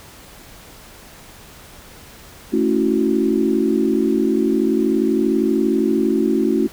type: chord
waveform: sine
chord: F# minor seventh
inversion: first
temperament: equal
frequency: 220 / 277.2 / 329.6 / 370 Hz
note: A3 / C#4 / E4 / F#4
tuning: 0 / 0 / 0 / 0 cents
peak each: -20 dBFS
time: 2.52-6.68 s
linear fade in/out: 20 ms
effects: pink hiss -42 dBFS RMS until 6.72 s